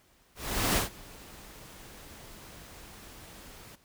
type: noise with ADSR envelope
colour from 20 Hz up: pink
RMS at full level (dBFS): -25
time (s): 0.35-3.76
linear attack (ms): 410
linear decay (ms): 130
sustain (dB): -24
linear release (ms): 15
effects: pink hiss -64 dBFS RMS until 3.84 s